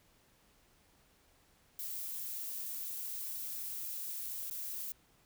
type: noise with dropouts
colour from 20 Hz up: violet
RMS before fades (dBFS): -41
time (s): 1.79-4.92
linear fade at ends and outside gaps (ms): 1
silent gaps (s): 4.499-4.51
effects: pink hiss -68 dBFS RMS until 5.25 s